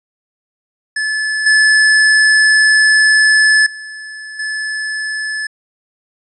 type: tone with level steps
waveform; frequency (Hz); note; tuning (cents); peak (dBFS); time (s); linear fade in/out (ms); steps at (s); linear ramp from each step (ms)
square; 1729; A6; -31; -16 / -8 / -28 / -19; 0.96-5.47; 5; 1.46 / 3.66 / 4.39; 5
effects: resampled to 22050 Hz